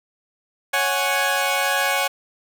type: chord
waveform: 15% pulse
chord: C# suspended fourth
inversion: none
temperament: equal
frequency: 554.4 / 740 / 830.6 Hz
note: C#5 / F#5 / G#5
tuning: 0 / 0 / 0 cents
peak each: -17 dBFS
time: 0.73-2.08 s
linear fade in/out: 10 ms
effects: none